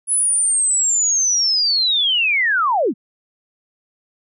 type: linear sweep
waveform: sine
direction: down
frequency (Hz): 10300 to 170.6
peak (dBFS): -14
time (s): 0.07-2.94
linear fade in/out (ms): 50
effects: none